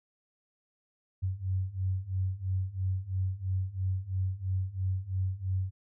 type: beating tone pair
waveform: sine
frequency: 92.5 / 95.5 Hz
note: F#2 / G2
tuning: 0 / -45 cents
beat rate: 3 Hz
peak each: -33 / -31 dBFS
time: 1.22-5.71 s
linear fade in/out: 20 ms
effects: none